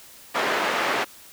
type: band-pass noise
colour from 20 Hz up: white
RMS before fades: -24 dBFS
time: 0.34-1.05 s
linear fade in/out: 20 ms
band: 350 to 1700 Hz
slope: 12 dB/octave
effects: white hiss -47 dBFS RMS until 1.32 s